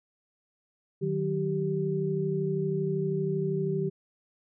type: tone cluster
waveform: sine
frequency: 154 / 186.7 / 389.2 Hz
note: D#3 / F#3 / G4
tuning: -17 / +16 / -12 cents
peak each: -30 / -33 / -29 dBFS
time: 1.01-3.9 s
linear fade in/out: 20 ms
effects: none